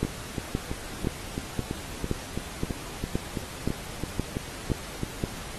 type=two click trains; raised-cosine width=3 ms; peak=-16 / -12 dBFS; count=16 / 11; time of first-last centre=0.05-5.033 / 0.03-5.238 s; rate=3.01 / 1.92 Hz; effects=pink hiss -40 dBFS RMS until 5.58 s + AAC 32 kbps